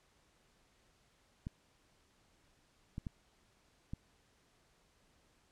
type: clicks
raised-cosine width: 5 ms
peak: -28 dBFS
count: 4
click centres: 1.469 / 2.981 / 3.068 / 3.935 s
effects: pink hiss -71 dBFS RMS until 5.51 s + low-pass 9000 Hz 12 dB/octave